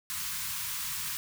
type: band-stop noise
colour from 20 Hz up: white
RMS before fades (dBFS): -35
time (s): 0.1-1.17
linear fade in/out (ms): 0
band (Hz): 200 to 920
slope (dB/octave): 96
effects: none